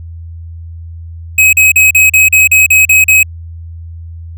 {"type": "tone bursts", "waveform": "square", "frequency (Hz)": 2544, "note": "D#7", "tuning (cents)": 38, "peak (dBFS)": -4, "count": 10, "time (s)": [1.38, 3.231], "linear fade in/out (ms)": 5, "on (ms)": 150, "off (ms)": 39, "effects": ["added 83 Hz sine -24 dBFS peak until 4.37 s"]}